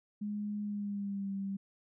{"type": "tone with pitch glide", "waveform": "sine", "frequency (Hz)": [207.7, 196.04], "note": ["G#3", "G3"], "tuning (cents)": [0, 0], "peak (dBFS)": -34, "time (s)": [0.21, 1.57], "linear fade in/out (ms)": 10, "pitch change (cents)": -100, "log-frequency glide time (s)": [0.62, 1.31], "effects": []}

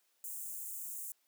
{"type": "high-pass noise", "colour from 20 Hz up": "white", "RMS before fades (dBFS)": -43, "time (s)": [0.24, 1.12], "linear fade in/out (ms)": 2, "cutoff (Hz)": 7000, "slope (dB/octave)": 48, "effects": ["white hiss -75 dBFS RMS until 1.27 s", "high-pass 300 Hz 12 dB/octave"]}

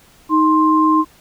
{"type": "tone pair together", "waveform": "sine", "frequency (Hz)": [312.8, 1052.1], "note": ["D#4", "C6"], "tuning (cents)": [9, 9], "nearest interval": "octave + major sixth", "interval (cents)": 2100, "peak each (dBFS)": -13, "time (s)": [0.29, 1.05], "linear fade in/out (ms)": 50, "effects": ["pink hiss -49 dBFS RMS until 1.2 s"]}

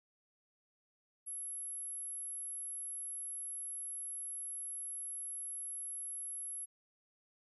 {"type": "tone", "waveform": "sine", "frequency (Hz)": 11175, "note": "F9", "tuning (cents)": 0, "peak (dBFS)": -40, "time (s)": [1.26, 6.66], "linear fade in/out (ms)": 20, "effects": []}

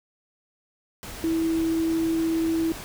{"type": "tone in noise", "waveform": "sine", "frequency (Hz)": 326.4, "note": "E4", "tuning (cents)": -17, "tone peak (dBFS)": -21, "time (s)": [1.24, 2.72], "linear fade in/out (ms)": 0, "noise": "pink", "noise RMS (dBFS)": -38, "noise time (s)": [1.03, 2.84], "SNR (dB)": 14, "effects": []}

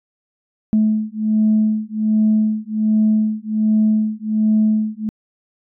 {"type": "beating tone pair", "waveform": "sine", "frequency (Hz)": [215.3, 216.6], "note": ["A3", "A3"], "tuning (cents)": [-37, -27], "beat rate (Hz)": 1.3, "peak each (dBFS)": -16, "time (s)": [0.73, 5.09], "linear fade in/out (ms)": 0, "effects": ["tanh soft clip ceiling -7 dBFS"]}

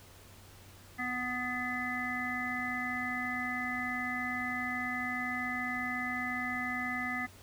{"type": "harmonic tone with a mistuned harmonic", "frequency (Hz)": 248.2, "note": "B3", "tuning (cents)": 9, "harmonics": [1, 3, 5, 7, 8], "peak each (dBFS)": [-39, -41, -41, -40, -36], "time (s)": [0.98, 7.27], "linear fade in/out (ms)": 20, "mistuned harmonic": 8, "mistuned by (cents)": 32, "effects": ["added 95 Hz sine -56 dBFS peak until 7.42 s", "pink hiss -56 dBFS RMS until 7.42 s"]}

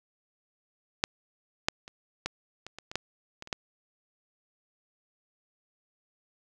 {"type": "clicks", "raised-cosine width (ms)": 0.2, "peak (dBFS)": [-6, -6, -27, -13, -24, -24, -23, -11, -23, -28, -12], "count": 11, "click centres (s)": [1.039, 1.685, 1.879, 2.26, 2.666, 2.786, 2.915, 2.956, 3.424, 3.474, 3.528], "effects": []}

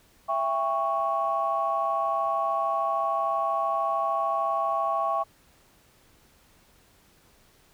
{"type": "chord", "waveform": "sine", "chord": "C# diminished", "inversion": "first", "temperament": "just", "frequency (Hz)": [665.2, 798.3, 1108.7], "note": ["E5", "G5", "C#6"], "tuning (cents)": [16, 31, 0], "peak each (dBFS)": [-28, -29, -26], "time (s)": [0.28, 5.24], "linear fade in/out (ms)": 20, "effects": ["tanh soft clip ceiling -14 dBFS", "pink hiss -60 dBFS RMS until 7.73 s"]}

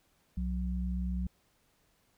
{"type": "tone pair together", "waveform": "sine", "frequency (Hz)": [63.4, 181.88], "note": ["B1", "F#3"], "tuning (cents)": [46, -29], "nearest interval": "octave + tritone", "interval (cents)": 1825, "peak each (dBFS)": [-32, -35], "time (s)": [0.37, 1.27], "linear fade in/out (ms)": 5, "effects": ["pink hiss -71 dBFS RMS until 2.17 s"]}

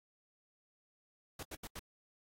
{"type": "noise bursts", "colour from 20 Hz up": "pink", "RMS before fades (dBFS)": -45, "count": 4, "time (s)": [1.39, 1.794], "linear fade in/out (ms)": 5, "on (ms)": 41, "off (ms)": 80, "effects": ["AAC 48 kbps"]}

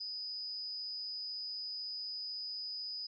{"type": "tone with amplitude modulation", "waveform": "sine", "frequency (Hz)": 4978, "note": "D#8", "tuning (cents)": 0, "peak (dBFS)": -36, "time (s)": [0, 3.07], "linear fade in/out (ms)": 10, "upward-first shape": "sine", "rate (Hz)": 214, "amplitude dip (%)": 60, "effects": []}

